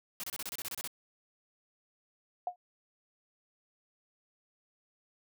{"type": "noise bursts", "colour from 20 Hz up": "white", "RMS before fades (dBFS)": -39, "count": 11, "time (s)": [0.2, 0.875], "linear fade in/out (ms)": 0, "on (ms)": 35, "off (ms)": 29}
{"type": "tone with exponential decay", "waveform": "sine", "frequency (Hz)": 718, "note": "F5", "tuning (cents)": 48, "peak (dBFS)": -27, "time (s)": [2.47, 2.56], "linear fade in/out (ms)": 2, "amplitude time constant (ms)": 19}
{"effects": []}